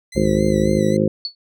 15% pulse tone with vibrato, 2017 Hz, B6, 36 cents sharp, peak -28 dBFS, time 0.12-0.97 s, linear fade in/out 5 ms, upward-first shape sine, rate 3.7 Hz, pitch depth 58 cents each way
triangle tone, 65.3 Hz, C2, 3 cents flat, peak -25 dBFS, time 0.15-0.79 s, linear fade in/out 5 ms
harmonic tone, 52.4 Hz, G#1, 16 cents sharp, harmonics 2 / 3 / 4 / 5 / 6 / 7 / 8 / 9 / 10, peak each -27 / -22 / -19 / -30 / -24 / -21 / -29 / -29 / -21 dBFS, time 0.16-1.08 s, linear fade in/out 5 ms
sine tone with exponential decay, 4435 Hz, C#8, in tune, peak -18 dBFS, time 1.25-1.35 s, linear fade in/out 1 ms, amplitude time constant 21 ms
effects none

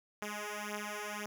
5% pulse beating tone pair, 207.7 / 209.6 Hz, G#3 / G#3, 0 / +16 cents, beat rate 1.9 Hz, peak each -30 dBFS, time 0.22-1.26 s, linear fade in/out 2 ms, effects none

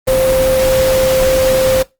sine tone in noise, 523.3 Hz, C5, in tune, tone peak -10 dBFS, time 0.07-1.83 s, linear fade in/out 10 ms, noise pink, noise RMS -19 dBFS, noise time 0.07-1.83 s, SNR +6 dB, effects noise-tail reverb RT60 0.2 s tail -20 dB re dry + Opus 32 kbps

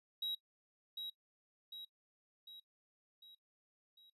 triangle tone with echo, 3844 Hz, B7, 48 cents flat, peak -35 dBFS, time 0.22-0.35 s, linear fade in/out 5 ms, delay 750 ms, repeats 5, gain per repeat -5 dB, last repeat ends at 4.1 s, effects noise-tail reverb RT60 0.1 s tail -20 dB re dry + resampled to 32000 Hz

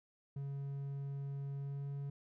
triangle tone with pitch glide, 139.3 to 140.51 Hz, C#3 to C#3, +9 to +24 cents, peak -37 dBFS, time 0.36-2.1 s, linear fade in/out 5 ms, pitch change +15 cents, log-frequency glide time 1.56-1.87 s, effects none

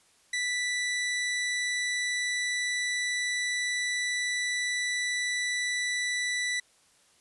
sawtooth tone, 1973 Hz, B6, 2 cents flat, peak -24 dBFS, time 0.33-6.6 s, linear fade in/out 5 ms, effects white hiss -63 dBFS RMS until 7.2 s + resampled to 24000 Hz

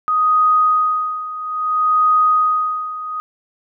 sine tone with tremolo, 1248 Hz, D#6, 5 cents sharp, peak -10 dBFS, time 0.08-3.2 s, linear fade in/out 0 ms, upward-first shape sine, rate 0.6 Hz, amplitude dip 80%, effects none

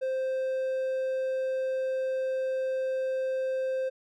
triangle tone, 523.3 Hz, C5, in tune, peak -25 dBFS, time 0.01-3.9 s, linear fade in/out 20 ms, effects none

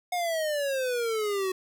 square exponential sweep, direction down, 725 to 370 Hz, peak -27 dBFS, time 0.12-1.52 s, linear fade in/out 5 ms, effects none

